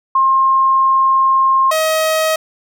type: tone pair in turn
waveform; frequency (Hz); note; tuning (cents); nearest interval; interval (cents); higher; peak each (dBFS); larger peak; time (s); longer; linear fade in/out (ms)
sine / sawtooth; 1065 / 633.3; C6 / D#5; +30 / +30; major sixth; 900; first; -9; neither; 0.15-1.71 / 1.71-2.36; first; 5
effects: none